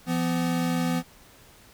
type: tone pair together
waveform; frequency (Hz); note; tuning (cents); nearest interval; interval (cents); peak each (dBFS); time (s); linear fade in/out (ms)
square; 170.4 / 251.3; F3 / B3; -42 / +30; perfect fifth; 672; -27; 0.06-1.03; 50
effects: pink hiss -53 dBFS RMS until 1.73 s